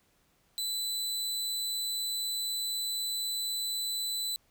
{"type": "tone", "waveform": "sawtooth", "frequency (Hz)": 3996, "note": "B7", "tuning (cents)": 20, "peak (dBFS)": -28, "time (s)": [0.58, 4.36], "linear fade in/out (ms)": 0, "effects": ["pink hiss -69 dBFS RMS until 4.5 s"]}